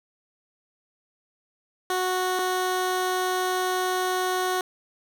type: tone pair in turn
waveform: 15% pulse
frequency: 368.4 / 368.4 Hz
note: F#4 / F#4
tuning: -7 / -7 cents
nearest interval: unison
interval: 0 cents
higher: neither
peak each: -17 dBFS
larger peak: neither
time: 1.9-2.39 / 2.39-4.61 s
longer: second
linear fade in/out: 2 ms
effects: none